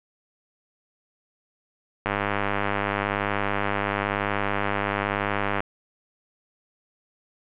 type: click train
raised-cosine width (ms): 0.5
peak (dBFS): -9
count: 359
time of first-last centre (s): 2.06-5.605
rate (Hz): 101
effects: resampled to 8000 Hz + 8-bit